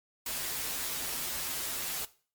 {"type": "noise with comb filter", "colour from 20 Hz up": "white", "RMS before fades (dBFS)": -35, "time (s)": [0.26, 2.05], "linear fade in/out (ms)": 2, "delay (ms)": 9.9, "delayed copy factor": -0.85, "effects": ["noise-tail reverb RT60 0.4 s tail -18 dB re dry", "MP3 96 kbps"]}